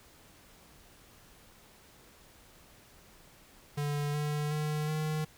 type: tone with pitch steps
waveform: square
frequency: 145.9 / 148.71 / 151.57 / 154.49 Hz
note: D3 / D3 / D#3 / D#3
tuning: -11 / +22 / -45 / -12 cents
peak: -31 dBFS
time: 3.77-5.25 s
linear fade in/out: 10 ms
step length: 370 ms
effects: pink hiss -58 dBFS RMS until 5.37 s